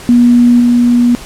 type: tone with level steps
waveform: sine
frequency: 241.2 Hz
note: B3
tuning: 41 cents flat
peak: -3 / -5 dBFS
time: 0.09-1.15 s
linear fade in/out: 0 ms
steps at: 0.6 s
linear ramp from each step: 2 ms
effects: pink hiss -30 dBFS RMS until 1.25 s + low-pass 11000 Hz 12 dB/octave